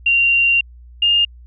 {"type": "tone pair in turn", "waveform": "sine", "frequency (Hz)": [2766, 2821], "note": ["F7", "F7"], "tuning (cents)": [-17, 17], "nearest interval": "unison", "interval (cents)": 34, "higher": "second", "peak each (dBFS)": -11, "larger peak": "neither", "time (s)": [[0.06, 0.61], [1.02, 1.25]], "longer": "first", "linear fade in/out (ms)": 5, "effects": ["added 60 Hz sine -38 dBFS peak until 1.46 s"]}